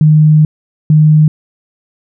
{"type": "tone pair in turn", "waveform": "sine", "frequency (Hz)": [153.6, 153.6], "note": ["D#3", "D#3"], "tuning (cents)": [-22, -22], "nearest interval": "unison", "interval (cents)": 0, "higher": "neither", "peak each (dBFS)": -3, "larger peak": "neither", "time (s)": [[0.01, 0.45], [0.9, 1.28]], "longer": "first", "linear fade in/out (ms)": 2, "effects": []}